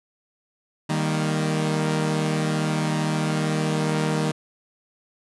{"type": "chord", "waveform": "sawtooth", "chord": "Eb major", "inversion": "none", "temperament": "equal with one note detuned", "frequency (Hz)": [155.56, 197.82, 233.1], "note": ["Eb3", "G3", "Bb3"], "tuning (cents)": [0, 16, 0], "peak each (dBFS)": [-19, -25, -25], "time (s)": [0.89, 4.32], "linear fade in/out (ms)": 10, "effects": ["resampled to 24000 Hz"]}